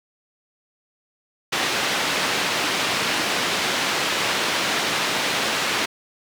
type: band-pass noise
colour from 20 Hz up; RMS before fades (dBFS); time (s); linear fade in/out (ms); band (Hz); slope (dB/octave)
white; -23; 1.52-5.86; 10; 160 to 3600; 12
effects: none